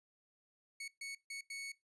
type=tone bursts at uneven times; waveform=sawtooth; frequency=2217 Hz; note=C#7; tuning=in tune; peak=-39 dBFS; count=4; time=0.8-0.88 / 1.01-1.15 / 1.3-1.41 / 1.5-1.72 s; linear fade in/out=5 ms; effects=noise-tail reverb RT60 0.2 s tail -21 dB re dry + resampled to 24000 Hz